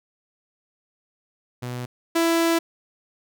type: tone pair in turn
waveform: sawtooth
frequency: 123.47 / 332.6 Hz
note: B2 / E4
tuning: 0 / +16 cents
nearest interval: octave + perfect fourth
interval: 1716 cents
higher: second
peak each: -25 / -14 dBFS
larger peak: second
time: 1.62-1.86 / 2.15-2.59 s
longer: second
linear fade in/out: 10 ms
effects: none